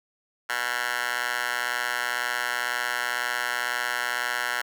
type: tone with high-pass filter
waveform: 10% pulse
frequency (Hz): 122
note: B2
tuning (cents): -21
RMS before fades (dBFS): -28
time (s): 0.49-4.62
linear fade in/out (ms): 10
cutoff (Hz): 1300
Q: 4.7
effects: none